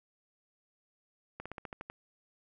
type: slowing click train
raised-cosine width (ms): 0.5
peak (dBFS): -26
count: 8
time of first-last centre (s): 1.4-1.9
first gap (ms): 56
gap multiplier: 1.08
effects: none